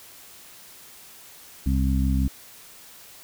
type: harmonic tone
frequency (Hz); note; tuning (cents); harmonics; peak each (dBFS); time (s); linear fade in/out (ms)
66.2; C2; +21; 1 / 2 / 3 / 4; -21 / -28 / -27 / -28; 1.66-2.28; 5
effects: white hiss -47 dBFS RMS until 3.23 s